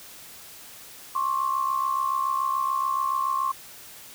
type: tone pair together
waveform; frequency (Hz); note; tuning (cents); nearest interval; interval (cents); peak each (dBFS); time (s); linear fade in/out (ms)
sine; 1066 / 1133; C6 / C#6; +32 / +37; minor second; 105; -24 / -28; 1.15-3.52; 5
effects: white hiss -45 dBFS RMS until 4.14 s